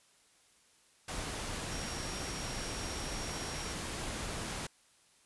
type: tone in noise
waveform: sine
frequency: 5600 Hz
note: F8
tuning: 4 cents sharp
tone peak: -46 dBFS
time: 1.71-3.73 s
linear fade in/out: 5 ms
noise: pink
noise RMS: -39 dBFS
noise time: 1.08-4.67 s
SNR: -10 dB
effects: white hiss -66 dBFS RMS until 5.25 s + resampled to 24000 Hz